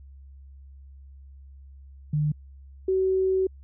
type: tone pair in turn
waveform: sine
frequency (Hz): 150 / 378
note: D3 / F#4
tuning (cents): +37 / +37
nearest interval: octave + major third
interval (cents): 1600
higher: second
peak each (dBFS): -21 / -20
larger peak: second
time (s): 2.13-2.32 / 2.88-3.47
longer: second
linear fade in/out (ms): 5
effects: added 68 Hz sine -44 dBFS peak until 3.63 s